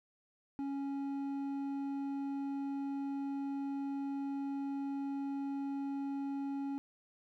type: tone with hard clipping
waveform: sine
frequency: 277.2 Hz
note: C#4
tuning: in tune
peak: -37 dBFS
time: 0.59-6.78 s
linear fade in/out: 0 ms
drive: 6 dB
effects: none